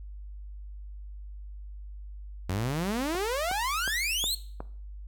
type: exponential sweep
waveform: sawtooth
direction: up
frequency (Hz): 87.31 to 4335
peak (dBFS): -24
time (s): 2.49-4.35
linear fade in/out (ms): 5
type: click train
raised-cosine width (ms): 1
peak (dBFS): -22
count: 5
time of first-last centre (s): 3.15-4.605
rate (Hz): 2.75
effects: noise-tail reverb RT60 0.5 s tail -17 dB re dry + added 50 Hz sine -39 dBFS peak until 5.07 s